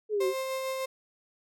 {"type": "linear two-way sweep", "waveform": "sine", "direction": "down then up", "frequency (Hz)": [436.6, 370, 393.4], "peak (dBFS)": -25, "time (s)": [0.09, 0.34], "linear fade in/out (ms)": 50, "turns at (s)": 0.27}
{"type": "tone with tremolo", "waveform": "35% pulse", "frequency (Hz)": 527, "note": "C5", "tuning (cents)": 12, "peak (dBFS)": -28, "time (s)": [0.2, 0.86], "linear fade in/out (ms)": 10, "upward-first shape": "sine", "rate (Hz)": 6.6, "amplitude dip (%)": 25}
{"effects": []}